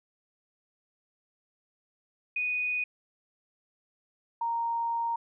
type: tone pair in turn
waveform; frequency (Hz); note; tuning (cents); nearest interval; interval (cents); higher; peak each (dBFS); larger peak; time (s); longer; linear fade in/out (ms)
sine; 2481 / 929.3; D#7 / A#5; -6 / -6; octave + perfect fourth; 1700; first; -27; neither; 2.36-2.84 / 4.41-5.16; second; 5
effects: none